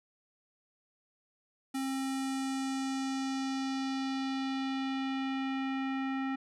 square tone with low-pass filter sweep, 267.5 Hz, C4, 38 cents sharp, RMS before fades -34 dBFS, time 1.74-6.36 s, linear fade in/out 10 ms, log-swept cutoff 11000 to 2000 Hz, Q 1.6, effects none

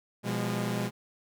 sawtooth chord, F diminished, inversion second, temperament equal with one note detuned, 123.47 / 174.61 / 204 Hz, Cb3 / F3 / Ab3, 0 / 0 / -31 cents, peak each -29 / -32 / -28 dBFS, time 0.23-0.91 s, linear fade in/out 50 ms, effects none

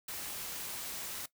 white noise, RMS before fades -41 dBFS, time 0.08-1.26 s, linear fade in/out 5 ms, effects noise-tail reverb RT60 0.1 s tail -18 dB re dry

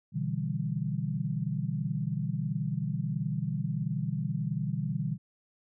sine chord, E minor seventh, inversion second, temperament equal with one note detuned, 123.47 / 146.41 / 164.81 / 196 Hz, B2 / D3 / E3 / G3, 0 / -5 / 0 / 0 cents, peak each -35 / -33 / -34 / -36 dBFS, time 0.12-5.18 s, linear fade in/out 50 ms, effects none

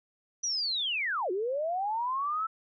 sine linear two-way sweep, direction down then up, 5960 to 349.2 to 1334 Hz, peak -28 dBFS, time 0.43-2.47 s, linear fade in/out 10 ms, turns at 1.31 s, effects none

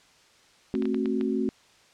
sine chord, F# diminished, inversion first, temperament just, 222 / 266.4 / 370 Hz, A3 / C4 / F#4, +16 / +31 / 0 cents, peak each -28 / -28 / -29 dBFS, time 0.74-1.49 s, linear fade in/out 0 ms
clicks, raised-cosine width 0.3 ms, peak -23 dBFS, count 6, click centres 0.752 / 0.823 / 0.855 / 0.945 / 1.058 / 1.211 s
effects white hiss -58 dBFS RMS until 1.93 s + low-pass 6000 Hz 12 dB/octave

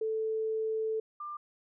sine tone pair in turn, 440 / 1192.4 Hz, A4 / D6, 0 / +26 cents, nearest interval octave + perfect fourth, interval 1726 cents, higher second, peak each -29 / -37 dBFS, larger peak first, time 0.01-1 / 1.2-1.37 s, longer first, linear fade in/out 5 ms, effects none

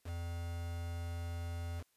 triangle tone with quantisation, 85.3 Hz, F2, 40 cents flat, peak -36 dBFS, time 0.04-1.84 s, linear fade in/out 50 ms, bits 8, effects white hiss -75 dBFS RMS until 1.96 s + resampled to 32000 Hz

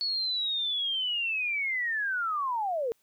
sine linear sweep, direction down, 4429 to 438.8 Hz, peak -27 dBFS, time 0.01-2.92 s, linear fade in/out 0 ms, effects white hiss -70 dBFS RMS until 3.02 s

